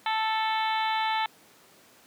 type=harmonic tone; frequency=440 Hz; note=A4; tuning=in tune; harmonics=2 / 3 / 4 / 5 / 6 / 7 / 8 / 9; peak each=-26 / -35 / -35 / -35 / -41 / -39 / -38 / -40 dBFS; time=0.06-1.26 s; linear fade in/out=2 ms; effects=pink hiss -56 dBFS RMS until 2.06 s + high-pass 200 Hz 12 dB/octave